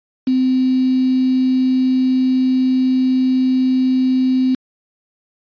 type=tone with quantisation; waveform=sine; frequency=258 Hz; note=C4; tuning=24 cents flat; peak=-12 dBFS; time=0.27-4.55 s; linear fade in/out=5 ms; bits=5; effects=resampled to 11025 Hz